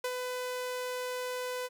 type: tone with ADSR envelope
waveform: sawtooth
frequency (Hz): 501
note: B4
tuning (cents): +25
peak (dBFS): -26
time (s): 0.04-1.69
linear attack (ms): 5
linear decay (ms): 53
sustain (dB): -4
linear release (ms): 37
effects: none